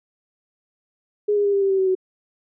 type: tone with pitch steps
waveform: sine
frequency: 415.3 / 409.1 / 403 / 397 / 391.1 / 385.3 / 379.5 / 373.9 Hz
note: G#4 / G#4 / G4 / G4 / G4 / G4 / F#4 / F#4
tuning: 0 / -26 / +48 / +22 / -4 / -30 / +44 / +18 cents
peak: -16 dBFS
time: 1.28-1.952 s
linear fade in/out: 10 ms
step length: 84 ms
effects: none